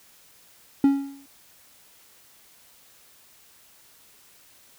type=tone with exponential decay; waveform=triangle; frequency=277.2 Hz; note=C#4; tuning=in tune; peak=-10 dBFS; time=0.84-1.26 s; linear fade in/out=2 ms; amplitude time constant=90 ms; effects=white hiss -55 dBFS RMS until 4.78 s